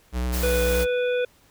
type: tone with vibrato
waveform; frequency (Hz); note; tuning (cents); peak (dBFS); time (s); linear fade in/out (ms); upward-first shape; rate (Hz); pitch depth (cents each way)
square; 61.74; B1; 0; -24; 0.12-0.87; 50; sine; 9.3; 23
type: noise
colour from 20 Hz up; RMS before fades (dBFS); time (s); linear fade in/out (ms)
white; -32; 0.32-0.85; 20
type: harmonic tone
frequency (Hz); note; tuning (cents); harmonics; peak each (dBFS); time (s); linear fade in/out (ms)
493.9; B4; 0; 1 / 3 / 5 / 7; -21 / -32 / -34 / -39; 0.43-1.25; 5
effects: pink hiss -58 dBFS RMS until 1.5 s